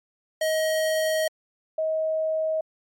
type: tone pair in turn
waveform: square / sine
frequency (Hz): 631 / 633.3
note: D#5 / D#5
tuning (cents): +24 / +30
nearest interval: unison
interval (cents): 6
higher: second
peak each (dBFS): -22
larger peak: neither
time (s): 0.41-1.28 / 1.78-2.61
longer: first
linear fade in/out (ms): 5
effects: MP3 64 kbps